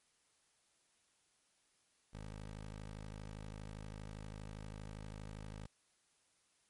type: tone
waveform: 15% pulse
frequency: 52.5 Hz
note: G#1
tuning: 19 cents sharp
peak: -40 dBFS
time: 2.13-5.67 s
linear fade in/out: 10 ms
effects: white hiss -75 dBFS RMS until 6.69 s + MP3 48 kbps